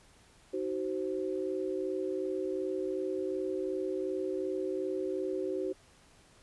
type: chord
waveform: sine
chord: C diminished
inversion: first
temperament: just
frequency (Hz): 314 / 376.7 / 523.3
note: Eb4 / Gb4 / C5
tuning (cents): +16 / +31 / 0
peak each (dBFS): -38 / -33 / -38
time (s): 0.53-5.73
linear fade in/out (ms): 10
effects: pink hiss -61 dBFS RMS until 6.42 s + resampled to 24000 Hz